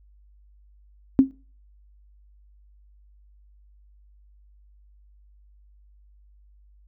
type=tone with exponential decay; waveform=sine; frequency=267.3 Hz; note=C4; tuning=37 cents sharp; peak=-7 dBFS; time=1.19-1.31 s; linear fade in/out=0 ms; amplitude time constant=26 ms; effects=noise-tail reverb RT60 0.4 s tail -24 dB re dry + added 50 Hz sine -52 dBFS peak until 6.87 s